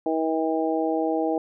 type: harmonic tone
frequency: 160.2 Hz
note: E3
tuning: 49 cents flat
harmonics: 2 / 3 / 4 / 5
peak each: -25 / -27 / -28 / -29 dBFS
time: 0.06-1.38 s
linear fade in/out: 2 ms
effects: none